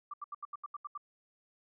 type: tone bursts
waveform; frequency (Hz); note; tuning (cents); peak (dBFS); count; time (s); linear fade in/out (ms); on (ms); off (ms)
sine; 1174.7; D6; 0; -38; 9; 0.11-0.977; 5; 27; 78
effects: none